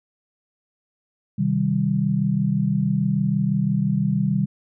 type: chord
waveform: sine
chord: C minor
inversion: none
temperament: just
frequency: 130.81 / 156.98 / 196.22 Hz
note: C3 / Eb3 / G3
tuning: 0 / +16 / +2 cents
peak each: -24 / -23 / -21 dBFS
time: 1.38-4.46 s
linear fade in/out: 10 ms
effects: none